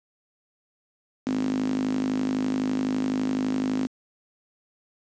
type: tone with high-pass filter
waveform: sawtooth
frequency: 51.91 Hz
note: G#1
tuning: in tune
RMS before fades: -26 dBFS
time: 1.26-3.87 s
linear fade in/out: 0 ms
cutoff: 250 Hz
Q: 9.4
effects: resampled to 16000 Hz + 8-bit